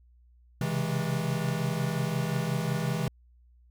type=tone cluster; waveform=square; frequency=131.2 / 136.9 / 162 / 206.5 Hz; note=C3 / C#3 / E3 / G#3; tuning=+5 / -21 / -30 / -10 cents; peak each=-34 / -35 / -31 / -36 dBFS; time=0.61-3.08 s; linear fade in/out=2 ms; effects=added 60 Hz sine -56 dBFS peak until 3.7 s